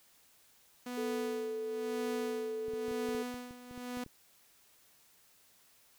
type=tone with tremolo; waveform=sawtooth; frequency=246.9 Hz; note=B3; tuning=in tune; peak=-32 dBFS; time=0.86-4.04 s; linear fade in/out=5 ms; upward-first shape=sine; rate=1 Hz; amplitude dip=80%
type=tone; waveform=sine; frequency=440 Hz; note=A4; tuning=in tune; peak=-35 dBFS; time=0.97-3.23 s; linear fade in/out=10 ms
type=clicks; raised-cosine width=3 ms; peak=-38 dBFS; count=12; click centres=2.683 / 2.736 / 2.883 / 2.913 / 3.088 / 3.149 / 3.342 / 3.509 / 3.711 / 3.777 / 3.972 / 4.063 s
effects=white hiss -65 dBFS RMS until 5.98 s